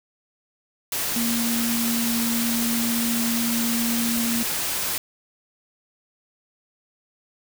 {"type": "tone in noise", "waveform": "sine", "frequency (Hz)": 233.1, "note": "A#3", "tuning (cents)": 0, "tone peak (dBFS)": -23, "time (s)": [1.16, 4.43], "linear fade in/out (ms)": 2, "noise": "white", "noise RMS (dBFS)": -26, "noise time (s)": [0.92, 4.98], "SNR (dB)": 0, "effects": []}